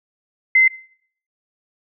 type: tone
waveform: sine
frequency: 2065 Hz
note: C7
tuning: 23 cents flat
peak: -9 dBFS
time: 0.55-0.68 s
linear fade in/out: 5 ms
effects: noise-tail reverb RT60 0.6 s tail -22 dB re dry